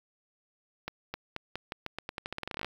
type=accelerating click train; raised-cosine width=0.3 ms; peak=-19 dBFS; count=21; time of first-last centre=0.88-2.646 s; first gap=260 ms; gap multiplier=0.86; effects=8-bit